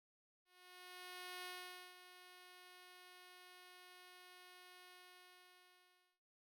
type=tone with ADSR envelope; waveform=5% pulse; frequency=362.4 Hz; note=F#4; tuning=36 cents flat; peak=-36 dBFS; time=0.45-6.2 s; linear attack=1000 ms; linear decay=490 ms; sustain=-12 dB; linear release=1300 ms; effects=noise-tail reverb RT60 0.1 s tail -20 dB re dry